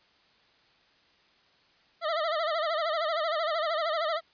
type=tone with vibrato; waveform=25% pulse; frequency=640 Hz; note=D#5; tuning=49 cents sharp; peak=-23 dBFS; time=2.01-4.21 s; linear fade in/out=50 ms; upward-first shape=sine; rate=13 Hz; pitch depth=110 cents each way; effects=white hiss -63 dBFS RMS until 4.33 s + resampled to 11025 Hz